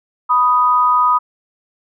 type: tone pair together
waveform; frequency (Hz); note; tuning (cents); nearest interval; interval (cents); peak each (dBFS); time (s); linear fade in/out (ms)
sine; 987.8 / 1244.5; B5 / D#6; 0 / 0; major third; 400; -14 / -12; 0.29-1.19; 20
effects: none